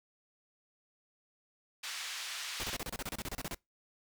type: band-pass noise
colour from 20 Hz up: white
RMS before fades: -41 dBFS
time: 1.83-2.77 s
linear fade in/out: 10 ms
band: 1400 to 4900 Hz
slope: 12 dB/octave
type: noise bursts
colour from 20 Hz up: pink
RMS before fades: -39 dBFS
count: 15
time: 2.6-3.545 s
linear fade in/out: 0 ms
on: 35 ms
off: 30 ms
effects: noise-tail reverb RT60 0.2 s tail -25 dB re dry